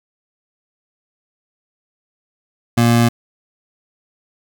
square tone pair together, 117.8 / 235.6 Hz, A#2 / A#3, +19 / +19 cents, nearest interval octave, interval 1200 cents, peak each -14 dBFS, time 2.77-3.09 s, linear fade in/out 10 ms, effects none

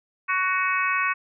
harmonic tone with a mistuned harmonic, 372.6 Hz, F#4, 12 cents sharp, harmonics 3 / 4 / 5 / 6 / 7, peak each -25 / -27 / -29 / -29 / -28 dBFS, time 0.28-1.14 s, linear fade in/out 20 ms, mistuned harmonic 7, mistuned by -27 cents, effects none

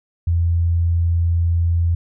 sine tone, 84.8 Hz, E2, 50 cents sharp, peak -14 dBFS, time 0.27-1.95 s, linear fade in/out 5 ms, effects none

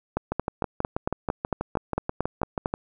two click trains, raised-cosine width 1 ms, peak -10 / -12 dBFS, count 12 / 16, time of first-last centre 0.17-2.659 / 0.32-2.739 s, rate 4.42 / 6.2 Hz, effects none

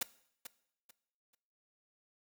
white noise with echo, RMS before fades -33 dBFS, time 0.01-0.03 s, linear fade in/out 5 ms, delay 440 ms, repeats 3, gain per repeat -12 dB, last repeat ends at 1.35 s, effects noise-tail reverb RT60 0.7 s tail -18 dB re dry

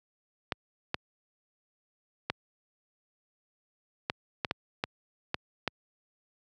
clicks, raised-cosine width 0.3 ms, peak -12 dBFS, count 9, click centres 0.522 / 0.944 / 2.3 / 4.099 / 4.448 / 4.511 / 4.839 / 5.344 / 5.677 s, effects high-pass 80 Hz 12 dB/octave

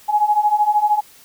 sine beating tone pair, 830.6 / 843.6 Hz, G#5 / G#5, 0 / +27 cents, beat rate 13 Hz, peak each -18 / -15 dBFS, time 0.08-1.01 s, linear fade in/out 20 ms, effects white hiss -47 dBFS RMS until 1.24 s

